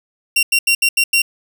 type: tone bursts at uneven times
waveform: sawtooth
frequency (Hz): 2754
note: F7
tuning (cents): -25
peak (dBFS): -8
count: 6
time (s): 0.36-0.43 / 0.52-0.59 / 0.67-0.75 / 0.82-0.89 / 0.97-1.04 / 1.13-1.22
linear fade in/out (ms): 5
effects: none